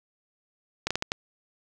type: slowing click train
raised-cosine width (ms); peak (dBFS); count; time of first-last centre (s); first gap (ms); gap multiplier
0.2; -9; 5; 0.87-1.119; 36; 1.38
effects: none